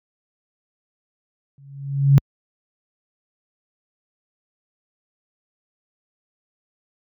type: tone with exponential growth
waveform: sine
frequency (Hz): 139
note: C#3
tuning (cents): +5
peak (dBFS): -6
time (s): 1.58-2.18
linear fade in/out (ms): 0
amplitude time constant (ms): 130
effects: high-pass 60 Hz 12 dB/octave